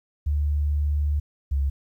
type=tone pair in turn; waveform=sine; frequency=73.42 / 69.3 Hz; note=D2 / C#2; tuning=0 / 0 cents; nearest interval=minor second; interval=100 cents; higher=first; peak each=-20 dBFS; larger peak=neither; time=0.26-1.2 / 1.51-1.7 s; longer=first; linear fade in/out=10 ms; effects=10-bit